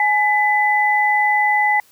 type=tone pair together; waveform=sine; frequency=839.5 / 2000 Hz; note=G#5 / B6; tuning=+18 / +21 cents; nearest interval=octave + minor third; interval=1503 cents; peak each=-16 dBFS; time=0-1.8 s; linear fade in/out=2 ms; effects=white hiss -53 dBFS RMS until 1.91 s